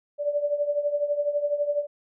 sine tone with tremolo, 583 Hz, D5, 13 cents flat, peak -19 dBFS, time 0.18-1.87 s, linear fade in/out 50 ms, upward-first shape triangle, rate 12 Hz, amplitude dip 80%, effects none

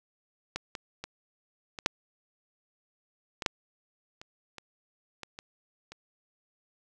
clicks, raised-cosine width 0.2 ms, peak -15 / -19 / -20 / -21 / -6 / -17 / -7 / -27 / -25 / -22 / -24 / -27 dBFS, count 12, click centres 0.56 / 0.752 / 1.04 / 1.788 / 1.861 / 3.422 / 3.462 / 4.215 / 4.583 / 5.233 / 5.389 / 5.92 s, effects none

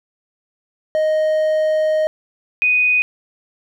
triangle / sine tone pair in turn, 622.3 / 2489 Hz, D#5 / D#7, 0 / 0 cents, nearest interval 2 octaves, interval 2400 cents, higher second, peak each -12 dBFS, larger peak neither, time 0.95-2.07 / 2.62-3.02 s, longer first, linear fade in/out 0 ms, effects none

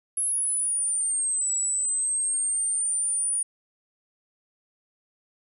sine linear two-way sweep, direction down then up, 10820 to 7790 to 9560 Hz, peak -23 dBFS, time 0.17-3.43 s, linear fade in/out 5 ms, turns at 1.54 s, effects none

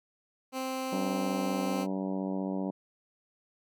15% pulse tone, 261.6 Hz, C4, in tune, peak -26 dBFS, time 0.52-1.87 s, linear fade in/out 50 ms
harmonic tone, 95.5 Hz, G2, 45 cents flat, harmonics 2 / 3 / 4 / 5 / 6 / 7 / 8 / 9 / 10, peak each -33 / -35 / -41 / -44 / -41 / -45 / -48 / -49 / -48 dBFS, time 0.92-2.71 s, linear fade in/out 10 ms
effects none

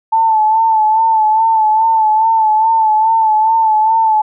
sine tone with vibrato, 880 Hz, A5, in tune, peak -8 dBFS, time 0.12-4.22 s, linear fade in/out 10 ms, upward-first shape sine, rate 2.4 Hz, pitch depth 45 cents each way, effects none

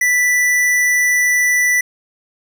sine tone with hard clipping, 1975.5 Hz, B6, in tune, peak -13 dBFS, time 0.01-1.81 s, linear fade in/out 5 ms, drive 16 dB, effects none

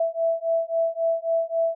sine beating tone pair, 659.3 / 663 Hz, E5 / E5, 0 / +10 cents, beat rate 3.7 Hz, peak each -24 / -24 dBFS, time 0-1.75 s, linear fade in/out 5 ms, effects none

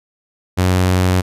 sawtooth tone, 91.8 Hz, F#2, 13 cents flat, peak -8 dBFS, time 0.57-1.22 s, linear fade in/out 20 ms, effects resampled to 32000 Hz

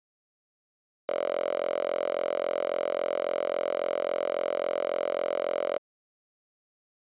5% pulse tone with high-pass filter, 43.65 Hz, F1, in tune, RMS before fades -29 dBFS, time 1.09-5.78 s, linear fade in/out 0 ms, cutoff 580 Hz, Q 7.7, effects resampled to 8000 Hz

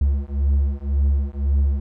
triangle beating tone pair, 69 / 70.9 Hz, C#2 / C#2, -7 / +40 cents, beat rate 1.9 Hz, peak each -18 / -18 dBFS, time 0.01-1.8 s, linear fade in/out 5 ms, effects none

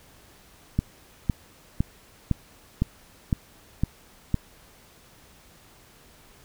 click train, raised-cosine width 5 ms, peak -9 dBFS, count 8, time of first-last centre 0.79-4.343 s, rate 1.97 Hz, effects pink hiss -54 dBFS RMS until 6.44 s

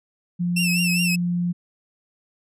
sine tone, 175.3 Hz, F3, 7 cents sharp, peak -20 dBFS, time 0.39-1.53 s, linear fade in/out 20 ms
sawtooth tone with vibrato, 2663 Hz, E7, 17 cents sharp, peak -18 dBFS, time 0.56-1.16 s, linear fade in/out 10 ms, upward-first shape triangle, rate 4.9 Hz, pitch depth 94 cents each way
effects resampled to 32000 Hz

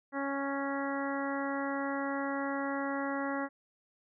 harmonic tone, 277.2 Hz, C#4, in tune, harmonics 1 / 2 / 3 / 4 / 5 / 6 / 7, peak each -35 / -38 / -40 / -41 / -42 / -43 / -43 dBFS, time 0.12-3.49 s, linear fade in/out 50 ms, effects none

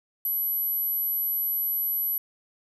sine tone, 11790 Hz, F#9, 7 cents flat, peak -24 dBFS, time 0.25-2.18 s, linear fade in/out 2 ms, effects none

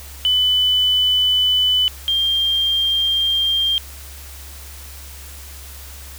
sine tone pair in turn, 3000 / 3192 Hz, F#7 / G7, +23 / +31 cents, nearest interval minor second, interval 108 cents, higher second, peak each -13 / -15 dBFS, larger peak first, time 0.25-1.88 / 2.08-3.78 s, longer second, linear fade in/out 0 ms, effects added 69 Hz sine -36 dBFS peak until 6.18 s + white hiss -39 dBFS RMS until 6.18 s

